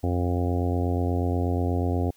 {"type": "harmonic tone", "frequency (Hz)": 88.3, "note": "F2", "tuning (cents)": 20, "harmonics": [1, 2, 3, 4, 5, 6, 7, 8, 9], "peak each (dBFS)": [-24, -35, -29, -33, -34, -37, -41, -35, -40], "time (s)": [0.03, 2.11], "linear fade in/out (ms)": 10, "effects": ["white hiss -61 dBFS RMS until 2.16 s"]}